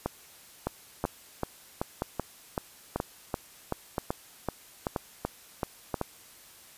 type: two click trains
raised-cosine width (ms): 1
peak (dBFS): -14 / -14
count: 15 / 7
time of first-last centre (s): 0.67-6.014 / 0.06-5.942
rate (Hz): 2.62 / 1.02
effects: white hiss -53 dBFS RMS until 6.77 s + resampled to 32000 Hz